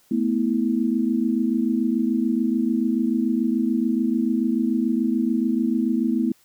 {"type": "chord", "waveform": "sine", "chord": "A suspended second", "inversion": "none", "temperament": "equal with one note detuned", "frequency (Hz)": [220, 246.9, 324.9], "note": ["A3", "B3", "E4"], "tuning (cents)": [0, 0, -25], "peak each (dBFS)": [-23, -22, -25], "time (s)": [0.11, 6.32], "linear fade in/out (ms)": 5, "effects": ["white hiss -59 dBFS RMS until 6.44 s"]}